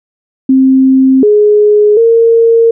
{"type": "tone with pitch steps", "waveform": "sine", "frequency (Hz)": [263.9, 418.5, 459.2], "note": ["C4", "G#4", "A#4"], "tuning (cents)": [15, 13, -26], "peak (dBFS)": -3, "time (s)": [0.49, 2.71], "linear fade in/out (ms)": 5, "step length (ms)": 740, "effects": []}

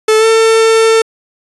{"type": "tone with pitch glide", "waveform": "45% pulse", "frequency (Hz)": [435.9, 448.2], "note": ["A4", "A4"], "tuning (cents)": [-16, 32], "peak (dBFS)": -6, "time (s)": [0.08, 1.02], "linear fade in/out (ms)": 5, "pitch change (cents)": 48, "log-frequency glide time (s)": [0.18, 0.25], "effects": ["resampled to 24000 Hz"]}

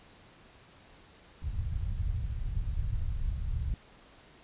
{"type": "low-pass noise", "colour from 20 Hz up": "pink", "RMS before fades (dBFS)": -32, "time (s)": [1.42, 3.74], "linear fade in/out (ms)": 2, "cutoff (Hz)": 110, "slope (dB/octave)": 24, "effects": ["pink hiss -57 dBFS RMS until 4.43 s", "resampled to 8000 Hz"]}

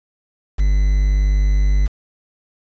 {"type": "tone with quantisation", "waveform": "triangle", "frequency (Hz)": 49.59, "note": "G1", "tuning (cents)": 21, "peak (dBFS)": -10, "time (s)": [0.58, 1.88], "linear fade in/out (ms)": 20, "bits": 6, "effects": ["resampled to 16000 Hz"]}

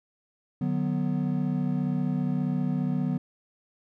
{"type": "chord", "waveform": "triangle", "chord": "B minor", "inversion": "first", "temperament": "equal with one note detuned", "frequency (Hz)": [150.09, 185, 246.9], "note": ["D3", "F#3", "B3"], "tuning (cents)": [38, 0, 0], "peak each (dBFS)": -27, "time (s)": [0.61, 3.18], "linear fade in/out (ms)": 5, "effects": []}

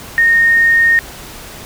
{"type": "tone", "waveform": "sine", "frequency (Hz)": 1846, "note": "A#6", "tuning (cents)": -17, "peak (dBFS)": -7, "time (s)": [0.18, 0.99], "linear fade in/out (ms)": 0, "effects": ["pink hiss -32 dBFS RMS until 1.65 s"]}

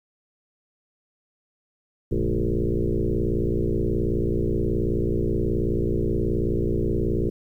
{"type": "tone with frequency modulation", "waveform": "sine", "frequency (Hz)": 159.3, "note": "D#3", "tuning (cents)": 41, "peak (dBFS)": -20, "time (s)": [2.11, 7.3], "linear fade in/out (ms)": 10, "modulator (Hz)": 58.7, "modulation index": 4.7, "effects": ["10-bit"]}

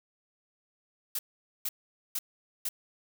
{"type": "noise bursts", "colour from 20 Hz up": "blue", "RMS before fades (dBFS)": -32, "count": 4, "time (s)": [1.15, 2.69], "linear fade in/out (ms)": 5, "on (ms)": 40, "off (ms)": 460, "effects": []}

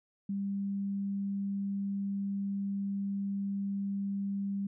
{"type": "tone", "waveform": "sine", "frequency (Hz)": 198.4, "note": "G3", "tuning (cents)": 21, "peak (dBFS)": -31, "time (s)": [0.29, 4.67], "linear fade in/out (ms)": 5, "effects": []}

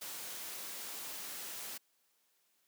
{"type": "noise", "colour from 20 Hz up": "white", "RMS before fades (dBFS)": -44, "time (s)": [0.01, 1.78], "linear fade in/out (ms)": 10, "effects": ["white hiss -75 dBFS RMS until 2.67 s", "high-pass 200 Hz 12 dB/octave"]}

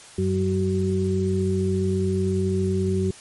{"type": "harmonic tone", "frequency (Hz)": 94.4, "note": "F#2", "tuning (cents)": 35, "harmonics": [1, 2, 4], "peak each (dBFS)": [-24, -24, -24], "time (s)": [0.18, 3.11], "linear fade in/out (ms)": 5, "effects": ["white hiss -45 dBFS RMS until 3.2 s", "MP3 48 kbps"]}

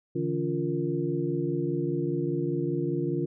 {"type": "tone cluster", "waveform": "sine", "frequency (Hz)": [142.9, 163, 283.8, 348.8, 463.9], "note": ["D3", "E3", "C#4", "F4", "A#4"], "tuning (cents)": [-47, -19, 41, -2, -8], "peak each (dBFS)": [-32, -33, -33, -29, -37], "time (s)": [0.15, 3.26], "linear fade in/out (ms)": 10, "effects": []}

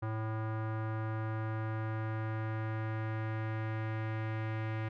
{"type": "tone with low-pass filter sweep", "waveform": "square", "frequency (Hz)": 110, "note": "A2", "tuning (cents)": 0, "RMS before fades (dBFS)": -36, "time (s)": [0.02, 4.89], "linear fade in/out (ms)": 10, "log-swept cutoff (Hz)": [1300, 2100], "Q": 2, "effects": []}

